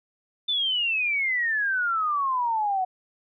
sine exponential sweep, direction down, 3569 to 731 Hz, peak -22 dBFS, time 0.48-2.85 s, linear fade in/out 10 ms, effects none

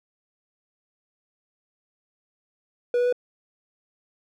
triangle tone with pitch steps, 485.5 / 489.4 / 493.4 Hz, B4 / B4 / B4, -30 / -16 / -2 cents, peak -17 dBFS, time 2.94-3.126 s, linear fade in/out 2 ms, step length 62 ms, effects none

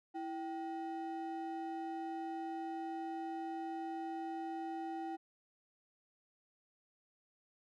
triangle ring-modulated tone, 554.4 Hz, C#5, in tune, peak -34 dBFS, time 0.14-5.17 s, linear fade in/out 20 ms, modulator 225 Hz, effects none

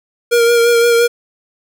square tone with vibrato, 470.2 Hz, A#4, 15 cents sharp, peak -9 dBFS, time 0.31-1.08 s, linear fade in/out 20 ms, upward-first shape sine, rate 5.8 Hz, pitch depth 23 cents each way, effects none

